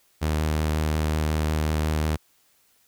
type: tone with vibrato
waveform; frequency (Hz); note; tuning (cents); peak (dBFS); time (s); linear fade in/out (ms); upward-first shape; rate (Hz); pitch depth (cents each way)
sawtooth; 77.3; D#2; -11; -18; 0.21-2.17; 20; sine; 5.5; 14
effects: white hiss -63 dBFS RMS until 2.87 s